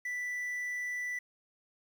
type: tone with quantisation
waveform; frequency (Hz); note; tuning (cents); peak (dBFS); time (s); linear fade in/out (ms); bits
triangle; 1975.5; B6; 0; -32; 0.05-1.19; 5; 10
effects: none